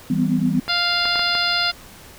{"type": "chord", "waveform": "sine", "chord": "C major seventh", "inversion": "first", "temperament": "equal with one note detuned", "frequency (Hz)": [164.81, 196, 246.9, 255.2], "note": ["E3", "G3", "B3", "C4"], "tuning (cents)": [0, 0, 0, -43], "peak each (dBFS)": -22, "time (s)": [0.1, 0.6], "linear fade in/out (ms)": 5}
{"type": "clicks", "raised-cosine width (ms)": 0.5, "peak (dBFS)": -14, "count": 5, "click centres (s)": [0.68, 1.055, 1.157, 1.194, 1.352]}
{"type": "harmonic tone", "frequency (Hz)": 698.5, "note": "F5", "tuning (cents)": 0, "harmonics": [1, 2, 3, 4, 5, 6, 7], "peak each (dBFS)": [-28, -23, -28, -27, -26, -24, -24], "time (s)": [0.68, 1.72], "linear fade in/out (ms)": 20}
{"effects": ["pink hiss -43 dBFS RMS until 2.18 s"]}